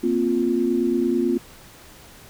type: chord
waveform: sine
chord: Bb suspended second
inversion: none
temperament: just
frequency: 233.1 / 262.2 / 349.6 Hz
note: Bb3 / C4 / F4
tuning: 0 / +4 / +2 cents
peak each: -24 / -23 / -21 dBFS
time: 0.03-1.38 s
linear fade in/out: 10 ms
effects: pink hiss -46 dBFS RMS until 2.29 s